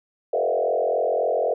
sine tone with frequency modulation, 568 Hz, C#5, 42 cents sharp, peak -19 dBFS, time 0.33-1.54 s, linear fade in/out 5 ms, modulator 43.7 Hz, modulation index 3.1, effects none

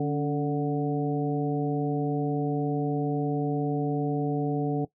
harmonic tone with a mistuned harmonic, 147.3 Hz, D3, 6 cents sharp, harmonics 1 / 2 / 3 / 4 / 5, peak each -28 / -28 / -30 / -41 / -34 dBFS, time 0-4.85 s, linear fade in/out 5 ms, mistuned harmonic 2, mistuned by -63 cents, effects noise-tail reverb RT60 0.1 s tail -18 dB re dry

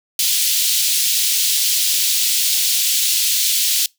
pink high-pass noise, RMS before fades -17 dBFS, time 0.19-3.86 s, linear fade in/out 2 ms, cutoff 3200 Hz, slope 24 dB/octave, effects noise-tail reverb RT60 0.2 s tail -25 dB re dry

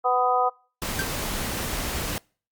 harmonic tone, 249.4 Hz, B3, 17 cents sharp, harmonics 2 / 3 / 4 / 5, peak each -26 / -22 / -27 / -24 dBFS, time 0.04-0.5 s, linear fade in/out 20 ms
pink noise, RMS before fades -29 dBFS, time 0.82-2.18 s, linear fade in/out 0 ms
45% pulse tone with exponential decay, 1568 Hz, G6, in tune, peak -22 dBFS, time 0.99-1.12 s, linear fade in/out 2 ms, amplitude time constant 28 ms
effects noise-tail reverb RT60 0.4 s tail -26 dB re dry + Opus 48 kbps

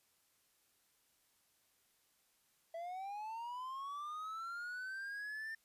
triangle linear sweep, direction up, 656 to 1803 Hz, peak -40 dBFS, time 2.74-5.55 s, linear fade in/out 5 ms, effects white hiss -75 dBFS RMS until 5.64 s + resampled to 32000 Hz

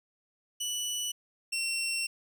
20% pulse tone pair in turn, 2960 / 2720 Hz, F#7 / F7, 0 / -46 cents, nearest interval minor second, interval 146 cents, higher first, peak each -26 / -25 dBFS, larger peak second, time 0.6-1.12 / 1.52-2.07 s, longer second, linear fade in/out 10 ms, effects none

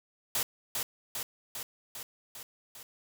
white noise with echo, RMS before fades -30 dBFS, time 0.35-0.43 s, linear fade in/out 2 ms, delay 400 ms, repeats 6, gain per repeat -3 dB, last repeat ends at 2.83 s, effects none

